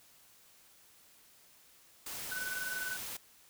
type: noise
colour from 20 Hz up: white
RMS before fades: -42 dBFS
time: 2.06-3.17 s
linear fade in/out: 5 ms
type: tone with tremolo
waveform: sine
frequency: 1500 Hz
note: F#6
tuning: 23 cents sharp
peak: -34 dBFS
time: 2.31-2.97 s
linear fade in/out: 10 ms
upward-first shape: sine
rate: 20 Hz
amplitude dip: 60%
effects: white hiss -62 dBFS RMS until 3.49 s